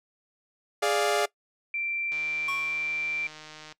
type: chord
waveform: sawtooth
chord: D diminished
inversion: second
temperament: equal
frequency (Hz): 415.3 / 587.3 / 698.5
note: Ab4 / D5 / F5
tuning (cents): 0 / 0 / 0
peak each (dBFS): -23 / -24 / -24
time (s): 0.82-1.26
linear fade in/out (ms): 10
type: tone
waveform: sine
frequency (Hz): 2353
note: D7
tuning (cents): +3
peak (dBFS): -28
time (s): 1.74-3.27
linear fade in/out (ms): 2
type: click train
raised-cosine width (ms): 0.2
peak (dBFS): -27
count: 248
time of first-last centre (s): 2.12-3.724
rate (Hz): 154
type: tone with exponential decay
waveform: square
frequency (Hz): 1100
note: C#6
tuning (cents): -14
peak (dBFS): -31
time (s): 2.48-3.04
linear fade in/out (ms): 5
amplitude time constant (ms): 120
effects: noise-tail reverb RT60 0.1 s tail -21 dB re dry + low-pass 11000 Hz 12 dB/octave